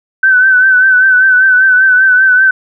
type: tone with vibrato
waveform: sine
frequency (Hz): 1522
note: F#6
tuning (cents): +48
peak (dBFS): -4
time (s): 0.23-2.51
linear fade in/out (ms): 5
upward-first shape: triangle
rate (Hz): 5.1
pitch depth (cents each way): 55
effects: none